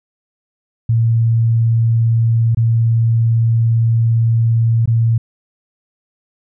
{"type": "tone with dropouts", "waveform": "sine", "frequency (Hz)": 114.7, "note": "A#2", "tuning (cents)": -28, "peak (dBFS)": -10, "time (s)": [0.89, 5.18], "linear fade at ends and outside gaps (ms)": 5, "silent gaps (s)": [[2.548, 2.571], [4.858, 4.875]], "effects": []}